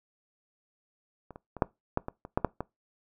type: clicks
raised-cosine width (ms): 1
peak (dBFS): -30 / -30 / -26 / -8 / -12 / -20 / -27 / -10 / -10 / -18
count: 10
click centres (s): 1.307 / 1.359 / 1.567 / 1.622 / 1.974 / 2.084 / 2.251 / 2.375 / 2.447 / 2.606
effects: noise-tail reverb RT60 0.2 s tail -22 dB re dry